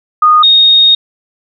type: tone pair in turn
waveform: sine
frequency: 1232 / 3719 Hz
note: D#6 / A#7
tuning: -17 / -5 cents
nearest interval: octave + perfect fifth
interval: 1912 cents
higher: second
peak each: -3 dBFS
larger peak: neither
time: 0.22-0.43 / 0.43-0.95 s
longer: second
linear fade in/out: 5 ms
effects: none